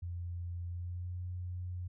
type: tone with pitch glide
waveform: sine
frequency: 87.1 to 89.7 Hz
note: F2 to F2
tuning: -4 to +47 cents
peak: -37 dBFS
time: 0.02-1.88 s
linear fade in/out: 10 ms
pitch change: +51 cents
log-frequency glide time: 0.68-1.16 s
effects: none